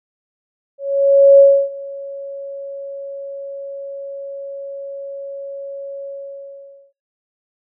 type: tone with ADSR envelope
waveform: sine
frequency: 555 Hz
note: C#5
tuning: 2 cents sharp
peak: -3 dBFS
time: 0.78-6.93 s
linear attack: 610 ms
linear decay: 300 ms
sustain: -23 dB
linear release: 860 ms
effects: noise-tail reverb RT60 0.3 s tail -25 dB re dry